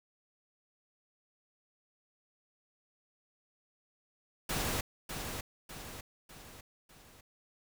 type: noise with echo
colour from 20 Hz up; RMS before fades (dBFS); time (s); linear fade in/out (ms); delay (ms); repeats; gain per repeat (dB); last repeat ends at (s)
pink; -34; 4.49-4.81; 5; 600; 4; -6; 7.21
effects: none